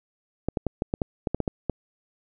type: clicks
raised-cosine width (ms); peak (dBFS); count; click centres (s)
2; -11; 11; 0.486 / 0.572 / 0.667 / 0.821 / 0.939 / 1.018 / 1.272 / 1.346 / 1.403 / 1.478 / 1.697
effects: none